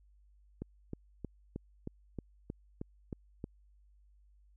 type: click train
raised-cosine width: 3 ms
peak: -26 dBFS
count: 10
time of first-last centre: 0.62-3.441 s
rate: 3.19 Hz
effects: added 50 Hz sine -61 dBFS peak until 4.56 s